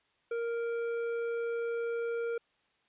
triangle tone with hard clipping, 466.2 Hz, A#4, in tune, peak -33 dBFS, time 0.31-2.38 s, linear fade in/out 5 ms, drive 12 dB, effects white hiss -72 dBFS RMS until 2.88 s + resampled to 8000 Hz

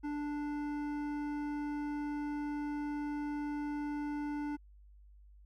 sine tone with hard clipping, 293.7 Hz, D4, in tune, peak -37 dBFS, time 0.03-4.57 s, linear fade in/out 20 ms, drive 12 dB, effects added 50 Hz sine -55 dBFS peak until 5.45 s

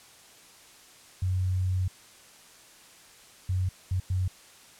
sine tone bursts at uneven times, 92.5 Hz, F#2, in tune, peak -24 dBFS, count 4, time 1.22-1.88 / 3.49-3.69 / 3.91-4 / 4.1-4.28 s, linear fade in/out 5 ms, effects white hiss -53 dBFS RMS until 4.79 s + low-pass 10000 Hz 12 dB/octave

